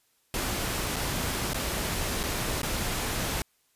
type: noise with dropouts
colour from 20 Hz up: pink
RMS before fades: -30 dBFS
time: 0.34-3.42 s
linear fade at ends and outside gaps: 1 ms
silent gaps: 0.96-0.964 / 1.534-1.544 / 2.232-2.237 / 2.618-2.631 s
effects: white hiss -69 dBFS RMS until 3.75 s + resampled to 32000 Hz